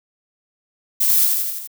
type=noise with echo; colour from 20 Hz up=violet; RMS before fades=-17 dBFS; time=1-1.26 s; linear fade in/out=10 ms; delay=83 ms; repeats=5; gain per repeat=-3 dB; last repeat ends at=1.675 s; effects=none